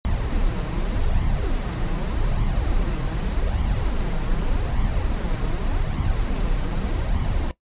brown noise with flanger, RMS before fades -22 dBFS, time 0.05-7.51 s, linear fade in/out 0 ms, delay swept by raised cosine 0.94 to 6.54 ms, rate 0.84 Hz, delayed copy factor +0.5, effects noise-tail reverb RT60 0.1 s tail -17 dB re dry + resampled to 8000 Hz

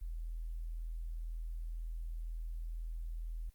sine tone, 41.01 Hz, E1, 8 cents flat, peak -38 dBFS, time 0.01-3.5 s, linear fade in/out 10 ms, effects white hiss -73 dBFS RMS until 3.54 s + Opus 32 kbps

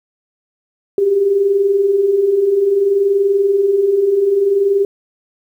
sine tone pair together, 378.2 / 398.8 Hz, F#4 / G4, +38 / +30 cents, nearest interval minor second, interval 92 cents, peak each -20 / -11 dBFS, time 0.98-4.85 s, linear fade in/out 2 ms, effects 8-bit

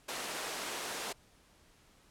pink high-pass noise, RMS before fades -39 dBFS, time 0.08-1.13 s, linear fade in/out 10 ms, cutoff 410 Hz, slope 12 dB/octave, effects pink hiss -64 dBFS RMS until 2.1 s + low-pass 11000 Hz 12 dB/octave

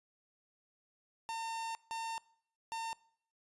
45% pulse tone bursts at uneven times, 907 Hz, A#5, 48 cents flat, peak -37 dBFS, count 3, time 1.29-1.75 / 1.91-2.18 / 2.72-2.93 s, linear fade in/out 0 ms, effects noise-tail reverb RT60 0.6 s tail -22 dB re dry + resampled to 24000 Hz

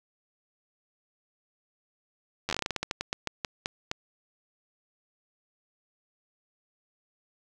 slowing click train, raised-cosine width 0.2 ms, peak -12 dBFS, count 19, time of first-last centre 2.49-3.914 s, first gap 10 ms, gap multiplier 1.21, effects none

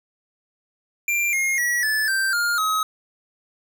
square tone with pitch steps, 2374 / 2140 / 1928.3 / 1737.9 / 1566.3 / 1411.6 / 1272.2 Hz, D7 / C7 / B6 / A6 / G6 / F6 / D#6, +18 / +38 / -42 / -22 / -2 / +18 / +38 cents, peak -20 dBFS, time 1.08-2.83 s, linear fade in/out 2 ms, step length 250 ms, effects none

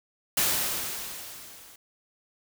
white noise with level ramp, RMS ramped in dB -23 to -51 dBFS, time 0.37-1.76 s, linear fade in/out 5 ms, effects none

